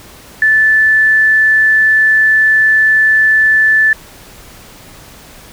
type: tone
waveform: sine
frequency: 1751 Hz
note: A6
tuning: 9 cents flat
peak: -6 dBFS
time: 0.42-3.93 s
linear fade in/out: 2 ms
effects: pink hiss -37 dBFS RMS until 5.52 s